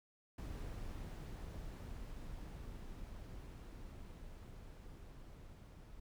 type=noise with level ramp; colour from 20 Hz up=brown; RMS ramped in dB=-45 to -55 dBFS; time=0.38-6 s; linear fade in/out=5 ms; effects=none